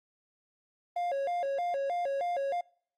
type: tone with vibrato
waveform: triangle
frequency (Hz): 622.3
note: D#5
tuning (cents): 0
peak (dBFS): -27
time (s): 0.96-2.61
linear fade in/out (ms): 5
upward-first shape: square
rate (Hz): 3.2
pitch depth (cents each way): 210
effects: noise-tail reverb RT60 0.6 s tail -26 dB re dry + Opus 24 kbps